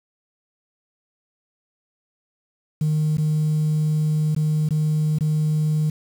sine tone with dropouts, 153.7 Hz, D#3, 21 cents flat, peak -16 dBFS, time 2.81-5.9 s, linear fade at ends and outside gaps 5 ms, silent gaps 3.171-3.181 / 4.349-4.363 / 4.689-4.706 / 5.186-5.207 s, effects tanh soft clip ceiling -14 dBFS + 7-bit

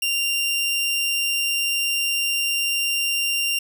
sawtooth tone, 2781 Hz, F7, 8 cents flat, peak -17 dBFS, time 0.02-3.59 s, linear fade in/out 5 ms, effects none

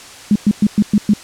sine tone bursts, 207.7 Hz, G#3, in tune, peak -7 dBFS, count 6, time 0.31-1.136 s, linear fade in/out 2 ms, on 46 ms, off 110 ms, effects white hiss -36 dBFS RMS until 1.23 s + low-pass 8000 Hz 12 dB/octave

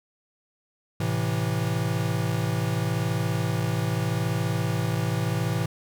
square chord, A minor, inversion none, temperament equal, 110 / 130.81 / 164.81 Hz, A2 / C3 / E3, 0 / 0 / 0 cents, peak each -28 / -30 / -29 dBFS, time 1-5.66 s, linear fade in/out 5 ms, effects none

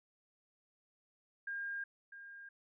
sine tone with echo, 1611 Hz, G6, 47 cents sharp, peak -38 dBFS, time 1.47-1.84 s, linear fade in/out 5 ms, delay 650 ms, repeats 1, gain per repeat -11 dB, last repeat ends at 2.49 s, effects none

